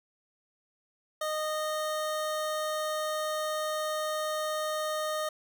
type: tone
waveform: 25% pulse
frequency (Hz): 617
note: D#5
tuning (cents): -15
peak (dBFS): -26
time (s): 1.21-5.29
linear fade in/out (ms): 5
effects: none